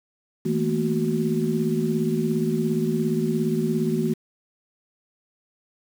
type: tone cluster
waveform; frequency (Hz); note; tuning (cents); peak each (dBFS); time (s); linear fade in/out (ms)
sine; 161.1 / 218.4 / 235.6 / 370.5; E3 / A3 / A#3 / F#4; -39 / -13 / +19 / +2; -26; 0.45-4.14; 10
effects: 7-bit